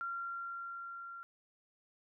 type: tone with level ramp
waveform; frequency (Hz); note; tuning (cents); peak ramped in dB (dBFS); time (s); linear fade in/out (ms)
sine; 1378; F6; -24; -36 to -45; 0.01-1.23; 0
effects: none

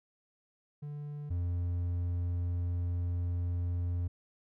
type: tone pair in turn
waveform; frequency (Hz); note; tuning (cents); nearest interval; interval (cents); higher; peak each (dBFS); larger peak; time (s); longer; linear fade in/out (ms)
triangle; 146.83 / 87.58; D3 / F2; 0 / +5; major sixth; 895; first; -36 / -28; second; 0.82-1.3 / 1.3-4.08; second; 10
effects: none

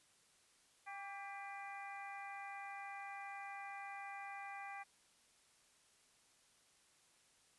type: harmonic tone with a mistuned harmonic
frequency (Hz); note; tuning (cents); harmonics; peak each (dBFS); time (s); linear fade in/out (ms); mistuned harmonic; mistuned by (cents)
398.6; G4; +29; 2 / 3 / 4 / 5 / 6; -49 / -55 / -56 / -53 / -55; 0.86-4.84; 20; 3; -49
effects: white hiss -71 dBFS RMS until 7.58 s + resampled to 24000 Hz

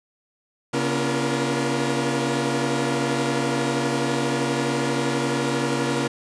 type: tone cluster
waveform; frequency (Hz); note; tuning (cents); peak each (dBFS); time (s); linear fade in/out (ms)
sawtooth; 137.4 / 242.1 / 285.5 / 343.4 / 471.9; C#3 / B3 / D4 / F4 / A#4; -15 / -34 / -49 / -29 / +21; -24; 0.73-6.08; 10
effects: resampled to 22050 Hz + 8-bit

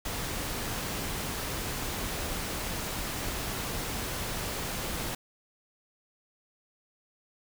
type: noise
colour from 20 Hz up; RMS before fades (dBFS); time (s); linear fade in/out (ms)
pink; -34; 0.05-5.15; 5
effects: none

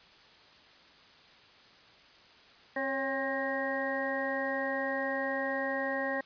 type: harmonic tone with a mistuned harmonic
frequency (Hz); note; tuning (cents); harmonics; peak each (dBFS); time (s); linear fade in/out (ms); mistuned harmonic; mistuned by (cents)
268; C4; +42; 1 / 2 / 3 / 4 / 6 / 7; -38 / -34 / -39 / -42 / -41 / -35; 2.76-6.21; 5; 2; +40
effects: white hiss -57 dBFS RMS until 6.25 s + resampled to 11025 Hz

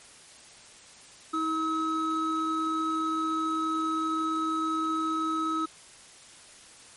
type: tone pair together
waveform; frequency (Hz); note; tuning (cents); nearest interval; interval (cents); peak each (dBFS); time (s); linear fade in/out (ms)
triangle; 319.3 / 1283.9; D#4 / E6; +45 / -46; 2 octaves; 2409; -28 / -26; 1.33-5.66; 10
effects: white hiss -51 dBFS RMS until 6.96 s + MP3 48 kbps

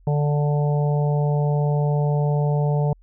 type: harmonic tone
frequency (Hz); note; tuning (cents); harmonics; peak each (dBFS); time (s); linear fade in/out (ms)
146.9; D3; +1; 1 / 3 / 4 / 5 / 6; -18 / -28 / -30 / -32 / -34; 0.07-2.93; 2
effects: added 43 Hz sine -49 dBFS peak until 3.02 s

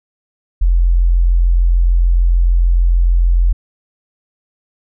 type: tone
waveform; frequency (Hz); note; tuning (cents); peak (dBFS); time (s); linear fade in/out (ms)
sine; 43.36; F1; -12; -8; 0.61-3.53; 10
effects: none

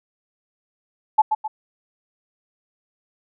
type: tone with echo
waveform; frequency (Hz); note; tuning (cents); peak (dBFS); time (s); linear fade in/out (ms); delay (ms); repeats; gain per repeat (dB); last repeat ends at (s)
sine; 864; A5; -32; -9; 1.18-1.22; 10; 130; 2; -7; 1.48
effects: none

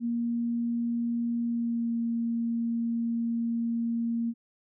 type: tone with pitch glide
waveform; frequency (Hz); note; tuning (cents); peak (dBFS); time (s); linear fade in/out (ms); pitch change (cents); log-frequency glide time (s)
sine; 235.2 to 232.2; A#3 to A#3; +16 to -7; -26; 0-4.34; 50; -23; 1.44-1.95
effects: none

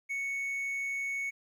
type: tone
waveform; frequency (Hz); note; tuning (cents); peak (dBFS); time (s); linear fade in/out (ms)
triangle; 2217; C#7; 0; -30; 0.09-1.31; 20
effects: 12-bit

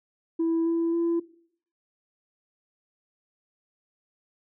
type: tone with pitch steps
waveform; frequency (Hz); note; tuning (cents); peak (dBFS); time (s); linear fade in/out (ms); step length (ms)
sine; 329.6 / 333.4 / 337.3; E4 / E4 / E4; 0 / +20 / +40; -20; 0.39-1.2; 10; 270
effects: noise-tail reverb RT60 0.6 s tail -19 dB re dry + tanh soft clip ceiling -20 dBFS

